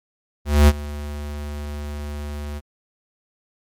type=tone with ADSR envelope; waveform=square; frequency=73.42 Hz; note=D2; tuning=in tune; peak=-8 dBFS; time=0.45-2.61 s; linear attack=230 ms; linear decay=41 ms; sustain=-20 dB; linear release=37 ms; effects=MP3 96 kbps